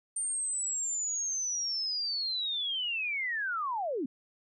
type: linear sweep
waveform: sine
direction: down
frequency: 8900 to 232.6 Hz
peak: -30 dBFS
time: 0.16-4.06 s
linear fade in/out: 5 ms
effects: none